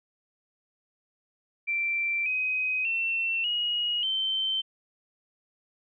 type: tone with pitch steps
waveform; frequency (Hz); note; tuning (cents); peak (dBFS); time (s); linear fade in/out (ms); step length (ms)
sine; 2349 / 2518 / 2698 / 2892 / 3100; D7 / D#7 / E7 / F#7 / G7; 0 / +20 / +40 / -40 / -20; -25; 1.67-4.62; 20; 590
effects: none